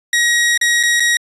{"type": "tone with dropouts", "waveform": "sawtooth", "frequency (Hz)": 1897, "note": "A#6", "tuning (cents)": 30, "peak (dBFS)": -8, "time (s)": [0.13, 1.17], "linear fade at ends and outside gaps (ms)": 2, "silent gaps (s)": [[0.576, 0.613], [0.83, 0.834], [0.998, 1.003]], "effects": ["resampled to 24000 Hz"]}